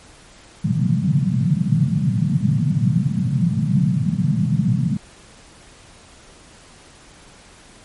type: band-pass noise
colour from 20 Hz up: pink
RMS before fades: -18 dBFS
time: 0.64-4.97 s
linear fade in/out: 5 ms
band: 120 to 200 Hz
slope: 48 dB/octave
effects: pink hiss -46 dBFS RMS until 7.84 s + MP3 48 kbps